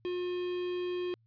triangle tone with quantisation, 358 Hz, F4, 43 cents sharp, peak -30 dBFS, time 0.05-1.14 s, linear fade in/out 0 ms, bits 7, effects added 113 Hz sine -64 dBFS peak until 1.26 s + resampled to 11025 Hz

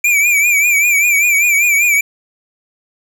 square tone with vibrato, 2349 Hz, D7, in tune, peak -10 dBFS, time 0.04-2.01 s, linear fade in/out 5 ms, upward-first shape triangle, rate 5.1 Hz, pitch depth 93 cents each way, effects none

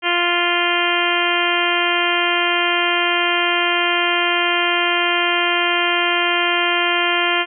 harmonic tone, 348.8 Hz, F4, 2 cents flat, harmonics 1 / 2 / 3 / 4 / 5 / 6 / 7 / 8 / 9, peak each -24 / -24 / -24 / -24 / -24 / -24 / -24 / -24 / -24 dBFS, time 0.02-7.46 s, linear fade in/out 50 ms, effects none

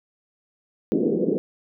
white band-pass noise, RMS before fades -22 dBFS, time 0.92-1.38 s, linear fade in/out 0 ms, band 170 to 480 Hz, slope 48 dB/octave, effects none

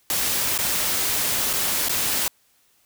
white noise with dropouts, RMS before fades -23 dBFS, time 0.1-2.28 s, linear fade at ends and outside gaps 1 ms, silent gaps 0.578-0.588 / 1.531-1.535 / 1.885-1.894 s, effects white hiss -62 dBFS RMS until 2.85 s

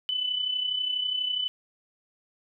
sine tone with amplitude modulation, 3001 Hz, F#7, 24 cents sharp, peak -23 dBFS, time 0.09-1.48 s, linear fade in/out 0 ms, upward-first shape sine, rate 32.2 Hz, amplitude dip 60%, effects none

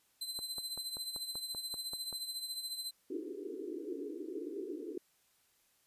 sawtooth tone with tremolo, 4062 Hz, B7, 48 cents sharp, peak -33 dBFS, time 0.21-2.91 s, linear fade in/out 5 ms, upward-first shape triangle, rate 14 Hz, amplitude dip 70%
click train, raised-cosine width 1 ms, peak -34 dBFS, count 10, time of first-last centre 0.39-2.127 s, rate 5.18 Hz
white band-pass noise, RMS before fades -42 dBFS, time 3.1-4.98 s, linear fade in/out 5 ms, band 280 to 440 Hz, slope 96 dB/octave
effects white hiss -72 dBFS RMS until 5.86 s + resampled to 32000 Hz

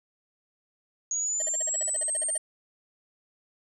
sine exponential sweep, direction up, 6645 to 8870 Hz, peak -26 dBFS, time 1.11-2.38 s, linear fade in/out 2 ms
square tone bursts, 622.3 Hz, D#5, in tune, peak -35 dBFS, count 15, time 1.4-2.372 s, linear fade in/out 2 ms, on 20 ms, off 48 ms
effects resampled to 32000 Hz

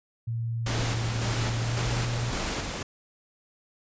sine tone with pitch glide, 115.3 to 118.75 Hz, A#2 to A#2, -19 to +33 cents, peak -27 dBFS, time 0.27-2.31 s, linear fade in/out 10 ms, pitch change +52 cents, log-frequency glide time 1.61-1.8 s
pink noise with tremolo, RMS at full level -30 dBFS, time 0.66-2.83 s, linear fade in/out 5 ms, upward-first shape square, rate 1.8 Hz, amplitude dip 30%
effects resampled to 16000 Hz

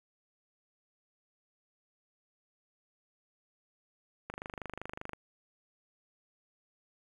click train, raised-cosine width 0.5 ms, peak -24 dBFS, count 22, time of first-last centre 4.3-5.133 s, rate 25.2 Hz, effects 9-bit

